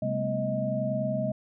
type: tone cluster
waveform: sine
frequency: 131.4 / 199.2 / 220.4 / 250.4 / 627 Hz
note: C3 / G3 / A3 / B3 / D#5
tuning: +8 / +28 / +3 / +24 / +13 cents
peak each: -32 / -33 / -35 / -37 / -29 dBFS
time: 0.02-1.32 s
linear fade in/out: 5 ms
effects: none